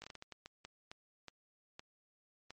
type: slowing click train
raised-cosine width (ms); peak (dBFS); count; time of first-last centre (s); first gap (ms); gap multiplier
0.2; -30; 13; 0.02-2.506; 19; 1.39
effects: MP3 48 kbps